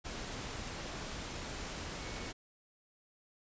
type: tone in noise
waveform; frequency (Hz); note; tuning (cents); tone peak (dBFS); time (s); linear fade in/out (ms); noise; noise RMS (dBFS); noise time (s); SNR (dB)
sine; 2217; C#7; 0; -53; 1.99-2.32; 20; pink; -42; 0.04-2.33; -14
effects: resampled to 16000 Hz